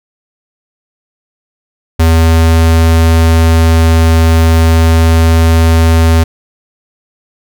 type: tone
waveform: square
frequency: 81.8 Hz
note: E2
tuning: 13 cents flat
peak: -5 dBFS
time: 1.99-6.24 s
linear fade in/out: 10 ms
effects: none